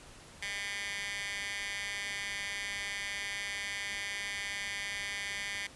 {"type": "tone with high-pass filter", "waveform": "15% pulse", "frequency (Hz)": 201.3, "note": "G3", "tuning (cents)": 46, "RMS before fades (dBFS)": -38, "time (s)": [0.42, 5.67], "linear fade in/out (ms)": 5, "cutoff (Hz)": 2100, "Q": 2.3, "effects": ["pink hiss -53 dBFS RMS until 5.75 s", "resampled to 24000 Hz"]}